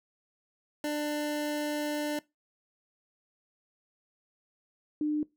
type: tone pair in turn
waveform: 25% pulse / sine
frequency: 297.3 / 300.9 Hz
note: D4 / D4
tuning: +21 / +42 cents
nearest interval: unison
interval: 21 cents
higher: second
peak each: -26 dBFS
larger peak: neither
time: 0.84-2.19 / 5.01-5.23 s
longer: first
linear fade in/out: 2 ms
effects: noise-tail reverb RT60 0.2 s tail -21 dB re dry